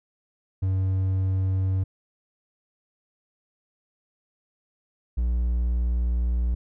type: tone pair in turn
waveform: triangle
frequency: 94.7 / 59.66 Hz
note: F#2 / A#1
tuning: +41 / +41 cents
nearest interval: minor sixth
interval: 800 cents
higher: first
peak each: -19 dBFS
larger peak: neither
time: 0.62-1.84 / 5.17-6.55 s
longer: second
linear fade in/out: 10 ms
effects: none